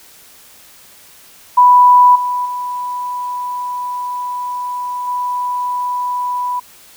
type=tone with level steps; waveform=sine; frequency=987.8 Hz; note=B5; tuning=in tune; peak=-4 / -15 / -19 / -16 dBFS; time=1.57-6.6 s; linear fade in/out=10 ms; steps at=2.15 / 2.45 / 5.07 s; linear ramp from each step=10 ms; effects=white hiss -43 dBFS RMS until 6.96 s